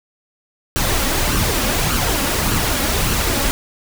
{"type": "noise with flanger", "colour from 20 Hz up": "pink", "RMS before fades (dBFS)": -18, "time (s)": [0.76, 3.51], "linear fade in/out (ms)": 0, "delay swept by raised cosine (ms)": [0.68, 3.68], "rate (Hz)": 1.7, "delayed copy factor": 0.5, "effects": []}